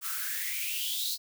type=noise with high-pass filter sweep; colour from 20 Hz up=blue; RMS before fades=-33 dBFS; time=0.01-1.18 s; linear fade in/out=50 ms; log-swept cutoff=1200 to 4400 Hz; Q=7.4; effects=none